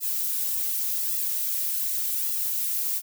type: noise with flanger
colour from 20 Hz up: violet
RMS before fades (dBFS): -27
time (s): 0-3.02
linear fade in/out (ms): 50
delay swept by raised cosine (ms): 1.3 to 4.8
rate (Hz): 0.87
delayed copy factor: -0.9
effects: none